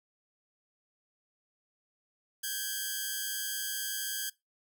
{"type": "tone pair together", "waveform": "5% pulse", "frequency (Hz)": [1561.6, 1661.2], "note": ["G6", "G#6"], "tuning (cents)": [-7, 0], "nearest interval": "minor second", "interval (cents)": 107, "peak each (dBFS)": -25, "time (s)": [2.43, 4.3], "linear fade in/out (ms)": 10, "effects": ["noise-tail reverb RT60 0.2 s tail -22 dB re dry"]}